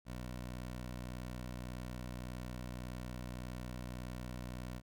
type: tone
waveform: 15% pulse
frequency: 61.74 Hz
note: B1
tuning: in tune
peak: -36 dBFS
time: 0.05-4.82 s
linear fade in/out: 50 ms
effects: none